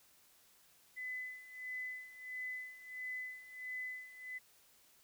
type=tone with tremolo; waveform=sine; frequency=2011 Hz; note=B6; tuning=31 cents sharp; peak=-39 dBFS; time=0.96-4.39 s; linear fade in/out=20 ms; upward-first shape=sine; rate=1.5 Hz; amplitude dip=80%; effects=white hiss -67 dBFS RMS until 5.03 s